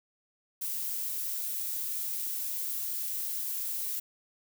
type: noise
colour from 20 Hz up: violet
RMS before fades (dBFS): -34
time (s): 0.61-4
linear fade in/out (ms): 10
effects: none